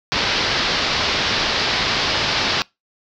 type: low-pass noise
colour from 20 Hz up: white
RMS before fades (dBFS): -20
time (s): 0.12-2.62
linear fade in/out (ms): 0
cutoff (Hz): 5100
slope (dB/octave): 48
effects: noise-tail reverb RT60 0.2 s tail -23 dB re dry